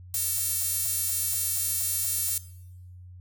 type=tone with high-pass filter; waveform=sawtooth; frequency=452.1 Hz; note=A4; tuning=47 cents sharp; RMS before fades=-28 dBFS; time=0.14-2.38 s; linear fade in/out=2 ms; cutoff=9600 Hz; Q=1.3; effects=noise-tail reverb RT60 0.9 s tail -19 dB re dry + added 90 Hz sine -43 dBFS peak until 3.2 s

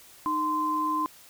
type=tone pair together; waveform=sine; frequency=308 / 1036 Hz; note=D#4 / C6; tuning=-17 / -17 cents; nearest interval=octave + major sixth; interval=2100 cents; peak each=-31 / -25 dBFS; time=0.26-1.06 s; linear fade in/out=0 ms; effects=white hiss -52 dBFS RMS until 1.29 s

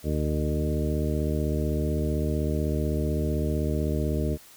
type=harmonic tone with a mistuned harmonic; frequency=75.8 Hz; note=D#2; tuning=45 cents flat; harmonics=1 / 2 / 3 / 4 / 5 / 6 / 8; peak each=-27 / -30 / -32 / -33 / -34 / -35 / -36 dBFS; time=0.03-4.38 s; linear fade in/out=50 ms; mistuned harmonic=1; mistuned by=-18 cents; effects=white hiss -51 dBFS RMS until 4.56 s

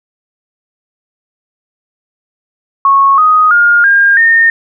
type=tone with pitch steps; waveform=sine; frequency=1100 / 1249.1 / 1418.3 / 1610.5 / 1828.7 Hz; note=C#6 / D#6 / F6 / G6 / A#6; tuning=-14 / +6 / +26 / +46 / -34 cents; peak=-4 dBFS; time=2.85-4.5 s; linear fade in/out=2 ms; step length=330 ms; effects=none

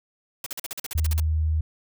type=noise bursts; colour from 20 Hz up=white; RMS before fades=-32 dBFS; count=12; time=0.44-1.2 s; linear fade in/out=2 ms; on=23 ms; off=44 ms
type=tone; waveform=sine; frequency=78.4 Hz; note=D#2; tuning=14 cents sharp; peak=-20 dBFS; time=0.95-1.61 s; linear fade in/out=5 ms
effects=none

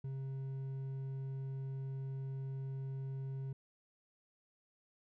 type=tone with hard clipping; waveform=triangle; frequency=134.4 Hz; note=C3; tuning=47 cents sharp; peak=-40 dBFS; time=0.04-3.53 s; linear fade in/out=5 ms; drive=7 dB; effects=none

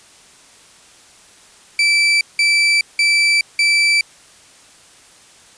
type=tone bursts; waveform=30% pulse; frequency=2325 Hz; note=D7; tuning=18 cents flat; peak=-9 dBFS; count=4; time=1.79-4.01 s; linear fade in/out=2 ms; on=420 ms; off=180 ms; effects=white hiss -46 dBFS RMS until 5.57 s + resampled to 22050 Hz

